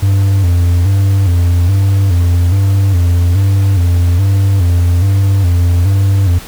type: tone with vibrato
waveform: triangle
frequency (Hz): 92.5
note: F#2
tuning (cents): 0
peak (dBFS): -5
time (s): 0.02-6.39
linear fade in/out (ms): 10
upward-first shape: square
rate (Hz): 1.2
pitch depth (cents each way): 100
effects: pink hiss -31 dBFS RMS until 6.47 s